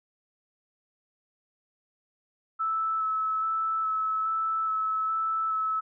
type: tone with vibrato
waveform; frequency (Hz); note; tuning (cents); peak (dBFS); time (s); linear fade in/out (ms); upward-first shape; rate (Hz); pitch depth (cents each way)
sine; 1307; E6; -15; -25; 2.59-5.81; 20; square; 1.2; 10
effects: none